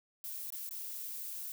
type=noise with dropouts; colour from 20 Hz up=violet; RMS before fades=-42 dBFS; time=0.24-1.52 s; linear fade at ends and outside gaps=1 ms; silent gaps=0.503-0.523 / 0.692-0.709 s; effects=none